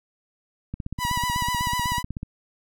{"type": "click train", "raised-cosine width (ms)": 5, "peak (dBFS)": -18, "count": 25, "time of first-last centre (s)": [0.74, 2.231], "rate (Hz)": 16.1}
{"type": "tone with vibrato", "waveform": "sawtooth", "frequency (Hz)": 977, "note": "B5", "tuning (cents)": -19, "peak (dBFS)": -20, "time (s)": [0.98, 2.03], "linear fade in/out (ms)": 50, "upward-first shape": "sine", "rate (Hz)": 8, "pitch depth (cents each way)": 36}
{"effects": []}